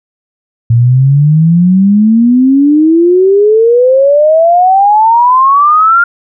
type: exponential sweep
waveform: sine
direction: up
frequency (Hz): 114.3 to 1416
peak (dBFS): -3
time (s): 0.7-6.04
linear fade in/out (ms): 5
effects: none